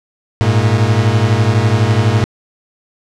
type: beating tone pair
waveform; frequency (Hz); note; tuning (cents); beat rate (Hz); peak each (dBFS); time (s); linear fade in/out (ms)
40% pulse; 103.6 / 115.6; G#2 / A#2; -4 / -14; 12; -12; 0.41-2.24; 0
effects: low-pass 6000 Hz 12 dB/octave